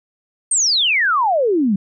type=exponential sweep; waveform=sine; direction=down; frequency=8880 to 185 Hz; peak=-13 dBFS; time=0.51-1.76 s; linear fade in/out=5 ms; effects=none